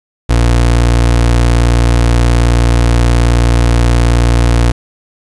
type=tone; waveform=30% pulse; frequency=58.8 Hz; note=A#1; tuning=16 cents sharp; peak=-4 dBFS; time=0.29-4.72 s; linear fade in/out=10 ms; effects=resampled to 24000 Hz + 7-bit